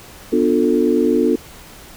sine chord, B half-diminished seventh, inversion none, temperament just, 246.9 / 296.3 / 355.6 / 444.5 Hz, B3 / D4 / F4 / A4, 0 / +15 / +31 / +18 cents, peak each -18 dBFS, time 0.32-1.36 s, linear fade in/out 10 ms, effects pink hiss -40 dBFS RMS until 1.96 s

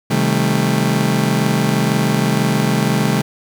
35% pulse chord, A half-diminished seventh, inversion first, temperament just, 132 / 158.4 / 198 / 220 Hz, C3 / Eb3 / G3 / A3, +16 / +31 / +18 / 0 cents, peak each -18 dBFS, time 0.1-3.22 s, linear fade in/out 10 ms, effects 8-bit

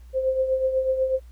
sine tone with tremolo, 523.3 Hz, C5, in tune, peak -17 dBFS, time 0.13-1.2 s, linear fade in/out 50 ms, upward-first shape triangle, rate 8.1 Hz, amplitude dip 65%, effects added 60 Hz sine -42 dBFS peak until 1.31 s + pink hiss -62 dBFS RMS until 1.31 s

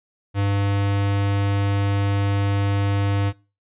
square tone, 100 Hz, G2, 35 cents sharp, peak -19 dBFS, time 0.34-3.33 s, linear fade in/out 50 ms, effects noise-tail reverb RT60 0.3 s tail -21 dB re dry + resampled to 8000 Hz

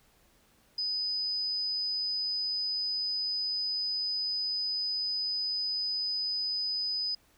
sine tone, 4998 Hz, D#8, 7 cents sharp, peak -29 dBFS, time 0.78-7.15 s, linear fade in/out 5 ms, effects pink hiss -65 dBFS RMS until 7.37 s

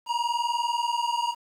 square tone pair together, 938.7 / 959 Hz, A#5 / A#5, +12 / +49 cents, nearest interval unison, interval 37 cents, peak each -28 dBFS, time 0.06-1.35 s, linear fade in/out 50 ms, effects low-pass 6000 Hz 12 dB/octave + 9-bit

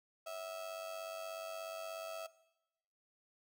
35% pulse tone with amplitude modulation, 653 Hz, E5, 17 cents flat, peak -38 dBFS, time 0.26-2.27 s, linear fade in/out 10 ms, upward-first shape sine, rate 96.7 Hz, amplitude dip 60%, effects noise-tail reverb RT60 0.9 s tail -18 dB re dry

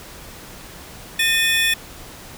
square tone cluster, 1816 / 2495 / 3459 Hz, A#6 / D#7 / A7, -46 / +4 / -30 cents, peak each -21 dBFS, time 1.19-1.74 s, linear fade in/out 5 ms, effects pink hiss -39 dBFS RMS until 2.37 s

